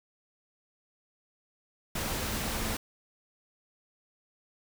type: tone in noise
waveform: sine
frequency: 220 Hz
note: A3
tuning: in tune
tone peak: -42 dBFS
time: 1.95-2.77 s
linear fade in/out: 5 ms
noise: pink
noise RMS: -33 dBFS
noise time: 1.95-2.77 s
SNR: -12 dB
effects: none